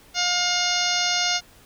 harmonic tone with a mistuned harmonic, 712 Hz, F5, 33 cents sharp, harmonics 1 / 2 / 3 / 4 / 5 / 6 / 7 / 8 / 9, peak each -29 / -29 / -29 / -29 / -29 / -29 / -29 / -29 / -29 dBFS, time 0.14-1.41 s, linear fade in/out 50 ms, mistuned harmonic 8, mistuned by -33 cents, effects pink hiss -52 dBFS RMS until 1.65 s

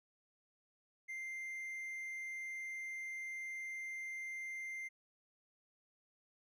triangle tone, 2093 Hz, C7, in tune, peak -40 dBFS, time 1.08-4.89 s, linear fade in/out 20 ms, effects none

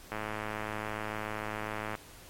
click train, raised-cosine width 0.5 ms, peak -20 dBFS, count 197, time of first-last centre 0.12-1.952 s, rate 107 Hz, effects pink hiss -52 dBFS RMS until 2.29 s + MP3 64 kbps

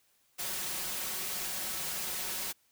white noise with comb filter, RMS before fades -36 dBFS, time 0.38-2.53 s, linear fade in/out 20 ms, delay 5.4 ms, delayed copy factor +0.6, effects white hiss -70 dBFS RMS until 2.71 s

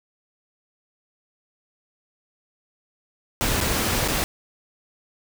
pink noise with dropouts, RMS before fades -23 dBFS, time 3.41-4.24 s, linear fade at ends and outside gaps 0 ms, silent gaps 3.604-3.611 / 4.078-4.084 s, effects none

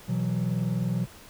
triangle chord, B suspended fourth, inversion none, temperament equal, 123.47 / 164.81 / 185 Hz, B2 / E3 / F#3, 0 / 0 / 0 cents, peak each -26 / -27 / -26 dBFS, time 0.08-1.06 s, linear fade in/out 20 ms, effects tanh soft clip ceiling -17 dBFS + pink hiss -49 dBFS RMS until 1.29 s

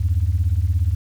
sine beating tone pair, 78 / 95 Hz, D#2 / F#2, +5 / +46 cents, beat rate 17 Hz, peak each -18 dBFS, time 0-0.95 s, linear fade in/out 10 ms, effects tanh soft clip ceiling -10 dBFS + 8-bit

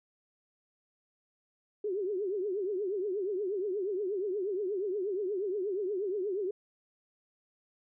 sine tone with vibrato, 392 Hz, G4, in tune, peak -30 dBFS, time 1.84-6.51 s, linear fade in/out 5 ms, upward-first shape triangle, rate 8.4 Hz, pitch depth 190 cents each way, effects none

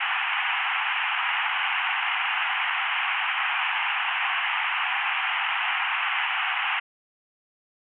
white band-pass noise, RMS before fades -26 dBFS, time 0-6.8 s, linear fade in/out 10 ms, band 750 to 3000 Hz, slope 96 dB/octave, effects none

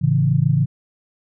sine chord, A major, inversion none, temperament equal, 110 / 138.59 / 164.81 Hz, A2 / C#3 / E3, 0 / 0 / 0 cents, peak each -21 / -16 / -19 dBFS, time 0.01-0.66 s, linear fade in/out 20 ms, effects none

